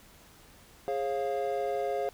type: chord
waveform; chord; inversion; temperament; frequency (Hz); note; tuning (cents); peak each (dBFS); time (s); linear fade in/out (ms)
triangle; Db major; second; equal with one note detuned; 415.3 / 541.4 / 698.5; Ab4 / Db5 / F5; 0 / -41 / 0; -31; 0.88-2.09; 0
effects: pink hiss -56 dBFS RMS until 2.13 s